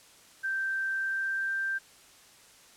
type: tone with pitch glide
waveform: sine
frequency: 1565 to 1575 Hz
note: G6 to G6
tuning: -3 to +8 cents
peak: -28 dBFS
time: 0.43-1.79 s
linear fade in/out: 20 ms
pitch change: +11 cents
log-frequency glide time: 0.92-1.59 s
effects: white hiss -56 dBFS RMS until 2.76 s + low-pass 10000 Hz 12 dB/octave